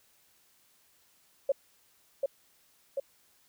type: tone with echo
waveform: sine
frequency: 550 Hz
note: C#5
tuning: 14 cents flat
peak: -22 dBFS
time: 1.49-1.52 s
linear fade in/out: 5 ms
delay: 740 ms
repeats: 2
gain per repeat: -3 dB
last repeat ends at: 3 s
effects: white hiss -66 dBFS RMS until 3.48 s